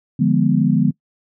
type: chord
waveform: sine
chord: D diminished seventh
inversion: none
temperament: equal with one note detuned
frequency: 149.05 / 174.61 / 207.7 / 246.9 Hz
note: D3 / F3 / Ab3 / Cb4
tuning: +26 / 0 / 0 / 0 cents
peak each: -18 dBFS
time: 0.19-0.91 s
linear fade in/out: 10 ms
effects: noise-tail reverb RT60 0.1 s tail -21 dB re dry